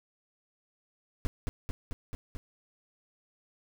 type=noise with echo; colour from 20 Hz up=brown; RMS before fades=-28 dBFS; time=1.25-1.27 s; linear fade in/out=0 ms; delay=220 ms; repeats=5; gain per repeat=-2 dB; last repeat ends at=2.37 s; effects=none